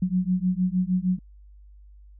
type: beating tone pair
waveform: sine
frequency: 180 / 186.5 Hz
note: F#3 / F#3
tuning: -47 / +14 cents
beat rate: 6.5 Hz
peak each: -24 / -24 dBFS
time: 0.02-1.19 s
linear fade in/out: 5 ms
effects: added 50 Hz sine -46 dBFS peak until 2.19 s